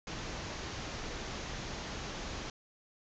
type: low-pass noise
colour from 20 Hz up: pink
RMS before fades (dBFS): -41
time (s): 0.07-2.5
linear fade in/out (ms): 2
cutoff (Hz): 6900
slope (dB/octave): 96
effects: none